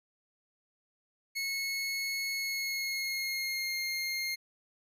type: tone with pitch glide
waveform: 25% pulse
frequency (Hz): 2188 to 2127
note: C#7 to C7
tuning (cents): -23 to +28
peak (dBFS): -28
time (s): 1.35-4.36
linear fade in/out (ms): 20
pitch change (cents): -49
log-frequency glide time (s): 2.33-3.77
effects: none